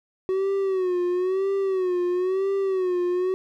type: tone with vibrato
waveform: triangle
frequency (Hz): 373.3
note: F#4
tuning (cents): +15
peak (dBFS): -19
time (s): 0.29-3.34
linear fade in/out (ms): 0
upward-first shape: sine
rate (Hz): 1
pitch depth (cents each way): 90
effects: none